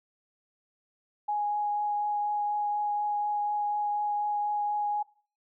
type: tone with vibrato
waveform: sine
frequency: 830.6 Hz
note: G#5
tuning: in tune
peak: -26 dBFS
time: 1.28-5.03 s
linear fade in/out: 10 ms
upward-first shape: triangle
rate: 4.1 Hz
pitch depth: 10 cents each way
effects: noise-tail reverb RT60 0.4 s tail -20 dB re dry